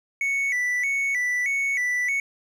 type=tone with vibrato; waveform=triangle; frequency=2092 Hz; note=C7; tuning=1 cent flat; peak=-20 dBFS; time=0.21-2.2 s; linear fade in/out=2 ms; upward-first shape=square; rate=1.6 Hz; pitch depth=100 cents each way; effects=none